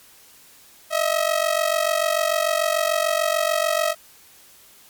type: ring-modulated tone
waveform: sawtooth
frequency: 639 Hz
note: D#5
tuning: 46 cents sharp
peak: -12 dBFS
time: 0.9-3.95 s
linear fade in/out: 50 ms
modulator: 23.4 Hz
effects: white hiss -50 dBFS RMS until 4.89 s + MP3 96 kbps